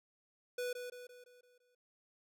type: tone with echo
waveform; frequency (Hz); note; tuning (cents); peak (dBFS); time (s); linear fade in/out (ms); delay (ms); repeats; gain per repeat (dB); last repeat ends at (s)
square; 493.1; B4; -3; -37; 0.58-0.73; 5; 170; 6; -6; 1.75
effects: none